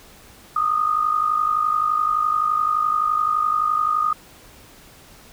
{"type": "tone with amplitude modulation", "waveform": "sine", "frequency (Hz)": 1233, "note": "D#6", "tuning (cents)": -16, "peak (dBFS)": -14, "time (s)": [0.56, 4.13], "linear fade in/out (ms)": 5, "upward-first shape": "sine", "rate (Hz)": 51.7, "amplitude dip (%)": 70, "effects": ["pink hiss -47 dBFS RMS until 5.32 s"]}